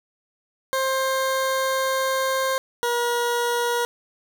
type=tone pair in turn; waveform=20% pulse; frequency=529 / 478.2 Hz; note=C5 / A#4; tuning=+19 / +44 cents; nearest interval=major second; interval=175 cents; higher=first; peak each=-16 dBFS; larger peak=neither; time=0.73-2.58 / 2.83-3.85 s; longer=first; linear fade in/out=0 ms; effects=none